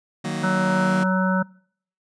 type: chord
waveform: sawtooth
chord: D# minor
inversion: none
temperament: just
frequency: 155.56 / 186.68 / 233.3 Hz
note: D#3 / F#3 / A#3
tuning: 0 / +16 / +2 cents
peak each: -25 dBFS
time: 0.24-1.04 s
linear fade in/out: 10 ms
type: harmonic tone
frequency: 187.1 Hz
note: F#3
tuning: 20 cents sharp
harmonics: 1 / 3 / 5 / 7 / 8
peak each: -19 / -27 / -28 / -29 / -26 dBFS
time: 0.43-1.43 s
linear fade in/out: 10 ms
effects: noise-tail reverb RT60 0.6 s tail -25 dB re dry + resampled to 22050 Hz